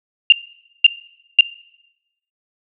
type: tone bursts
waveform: sine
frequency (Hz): 2794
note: F7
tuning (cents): 0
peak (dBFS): -3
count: 3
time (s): 0.3-1.409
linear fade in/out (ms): 2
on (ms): 23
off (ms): 520
effects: noise-tail reverb RT60 0.9 s tail -21 dB re dry